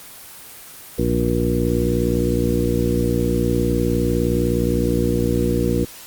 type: harmonic tone with a mistuned harmonic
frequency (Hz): 59.6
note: A#1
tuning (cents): +39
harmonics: 1 / 2 / 3 / 4 / 5 / 6 / 8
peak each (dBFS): -24 / -24 / -24 / -24 / -24 / -24 / -24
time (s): 0.98-5.85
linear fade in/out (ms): 10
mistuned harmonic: 1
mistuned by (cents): +79
effects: white hiss -39 dBFS RMS until 6.06 s + Opus 24 kbps